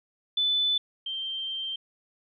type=tone pair in turn; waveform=sine; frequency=3500 / 3144 Hz; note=A7 / G7; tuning=-10 / +4 cents; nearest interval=major second; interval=186 cents; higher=first; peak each=-22 / -30 dBFS; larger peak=first; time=0.37-0.78 / 1.06-1.76 s; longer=second; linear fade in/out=5 ms; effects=none